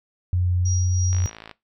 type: tone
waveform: sine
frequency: 89.6 Hz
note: F2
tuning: 45 cents sharp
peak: -18 dBFS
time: 0.33-1.26 s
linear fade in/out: 0 ms
type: tone with tremolo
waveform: sine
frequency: 5730 Hz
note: F8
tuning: 44 cents sharp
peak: -26 dBFS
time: 0.65-1.3 s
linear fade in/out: 10 ms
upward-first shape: triangle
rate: 3.1 Hz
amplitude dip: 65%
type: click train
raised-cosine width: 0.3 ms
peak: -22 dBFS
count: 22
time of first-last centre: 1.13-1.513 s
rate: 54.9 Hz
effects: noise-tail reverb RT60 0.2 s tail -20 dB re dry